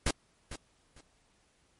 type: noise with echo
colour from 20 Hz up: pink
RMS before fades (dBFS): -28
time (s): 0.06-0.11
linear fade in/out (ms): 5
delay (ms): 450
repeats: 2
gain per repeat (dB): -13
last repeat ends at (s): 1.01
effects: pink hiss -69 dBFS RMS until 1.79 s + MP3 48 kbps